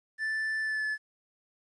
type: tone with pitch glide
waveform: triangle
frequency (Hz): 1760 to 1728.8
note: A6 to A6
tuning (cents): 0 to -31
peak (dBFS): -27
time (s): 0.18-0.98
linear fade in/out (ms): 50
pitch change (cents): -31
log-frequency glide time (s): 0.61-0.85
effects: resampled to 22050 Hz + 11-bit